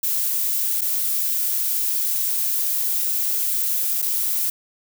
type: noise with dropouts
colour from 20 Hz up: violet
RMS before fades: -22 dBFS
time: 0.03-4.5 s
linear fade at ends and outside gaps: 5 ms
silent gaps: 0.81-0.816 / 4.019-4.023 s
effects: none